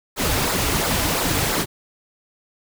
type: noise with flanger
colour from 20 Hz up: pink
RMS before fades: -21 dBFS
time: 0.16-1.66 s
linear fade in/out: 50 ms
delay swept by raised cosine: 0.32 to 5.52 ms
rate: 2.9 Hz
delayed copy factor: -0.6
effects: none